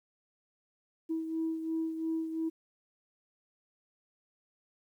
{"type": "beating tone pair", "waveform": "sine", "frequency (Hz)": [323, 325.9], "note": ["E4", "E4"], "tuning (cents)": [-35, -20], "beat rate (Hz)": 2.9, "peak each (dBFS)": [-31, -39], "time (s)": [1.09, 2.5], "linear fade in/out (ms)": 20, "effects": ["tanh soft clip ceiling -25 dBFS", "11-bit"]}